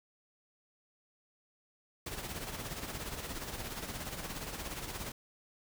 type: noise with tremolo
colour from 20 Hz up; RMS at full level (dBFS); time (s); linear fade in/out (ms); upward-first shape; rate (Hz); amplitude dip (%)
pink; -39; 2.06-5.12; 5; sine; 17; 55
effects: none